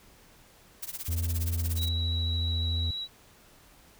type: noise with tremolo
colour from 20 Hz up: blue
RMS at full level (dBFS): -34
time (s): 0.82-1.89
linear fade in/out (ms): 10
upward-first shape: triangle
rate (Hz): 17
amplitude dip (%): 100
type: tone with pitch glide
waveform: triangle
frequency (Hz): 83.7 to 83.17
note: E2 to E2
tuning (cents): +27 to +16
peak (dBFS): -25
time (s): 1.08-2.91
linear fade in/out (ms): 5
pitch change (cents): -11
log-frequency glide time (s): 1.66-2.41
type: tone with vibrato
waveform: sine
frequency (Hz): 3899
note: B7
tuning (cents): -23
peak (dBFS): -32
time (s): 1.76-3.08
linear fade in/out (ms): 50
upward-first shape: square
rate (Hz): 14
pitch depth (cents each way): 10
effects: pink hiss -57 dBFS RMS until 3.99 s